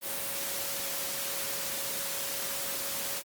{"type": "tone in noise", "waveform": "sine", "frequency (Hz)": 554.4, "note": "C#5", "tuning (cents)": 0, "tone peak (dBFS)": -45, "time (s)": [0.01, 3.23], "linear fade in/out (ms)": 50, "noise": "white", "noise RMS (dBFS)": -34, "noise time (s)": [0.01, 3.23], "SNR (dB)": -14, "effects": ["high-pass 100 Hz 12 dB/octave", "Opus 32 kbps"]}